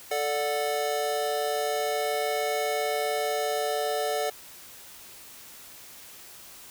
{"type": "chord", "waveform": "square", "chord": "D major", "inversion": "second", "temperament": "equal with one note detuned", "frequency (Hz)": [440, 587.3, 733.2], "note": ["A4", "D5", "F#5"], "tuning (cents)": [0, 0, -16], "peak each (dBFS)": -31, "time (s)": [0.11, 4.3], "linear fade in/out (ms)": 5, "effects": ["white hiss -47 dBFS RMS until 6.7 s"]}